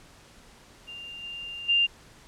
sine tone with level steps, 2794 Hz, F7, in tune, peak -38 / -35 / -19 dBFS, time 0.87-1.87 s, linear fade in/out 20 ms, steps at 1.22 / 1.68 s, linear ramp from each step 20 ms, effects pink hiss -53 dBFS RMS until 2.27 s + low-pass 9000 Hz 12 dB/octave

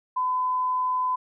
sine tone, 1011 Hz, B5, 40 cents sharp, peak -22 dBFS, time 0.16-1.16 s, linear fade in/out 10 ms, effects none

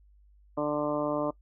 harmonic tone, 148.5 Hz, D3, 20 cents sharp, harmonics 1 / 2 / 3 / 4 / 5 / 6 / 7 / 8, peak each -41 / -31 / -36 / -30 / -41 / -40 / -37 / -40 dBFS, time 0.57-1.31 s, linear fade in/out 10 ms, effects noise-tail reverb RT60 0.1 s tail -21 dB re dry + added 50 Hz sine -56 dBFS peak until 1.41 s

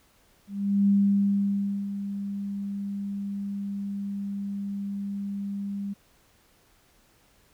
sine tone with ADSR envelope, 199.9 Hz, G3, 34 cents sharp, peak -17 dBFS, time 0.47-5.94 s, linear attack 410 ms, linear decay 990 ms, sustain -12 dB, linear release 16 ms, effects pink hiss -62 dBFS RMS until 7.53 s

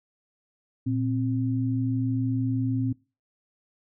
sine tone pair together, 116.54 / 262.8 Hz, A#2 / C4, 0 / +8 cents, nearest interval octave + major second, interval 1408 cents, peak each -26 dBFS, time 0.86-2.93 s, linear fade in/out 10 ms, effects noise-tail reverb RT60 0.3 s tail -22 dB re dry

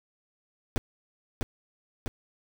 brown noise with echo, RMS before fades -25 dBFS, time 0.76-0.78 s, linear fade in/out 0 ms, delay 650 ms, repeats 2, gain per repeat -3 dB, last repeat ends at 2.08 s, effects none

